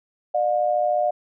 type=tone pair together; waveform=sine; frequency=602 / 715.9 Hz; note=D5 / F5; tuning=+43 / +43 cents; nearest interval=minor third; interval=300 cents; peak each=-21 dBFS; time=0.34-1.11 s; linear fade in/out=10 ms; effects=none